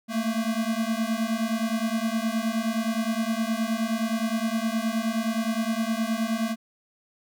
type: beating tone pair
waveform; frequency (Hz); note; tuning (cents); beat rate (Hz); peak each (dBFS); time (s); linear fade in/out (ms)
square; 220 / 229.6; A3 / A#3; 0 / -26; 9.6; -28; 0.08-6.56; 50
effects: none